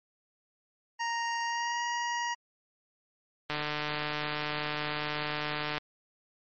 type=tone with pitch glide; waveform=25% pulse; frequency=932.3 to 951.3 Hz; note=A#5 to A#5; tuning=0 to +35 cents; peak=-26 dBFS; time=0.99-2.35 s; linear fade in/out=20 ms; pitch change=+35 cents; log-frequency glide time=1.42-1.82 s
type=click train; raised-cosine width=0.3 ms; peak=-16 dBFS; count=343; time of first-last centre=3.5-5.78 s; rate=150 Hz
effects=MP3 32 kbps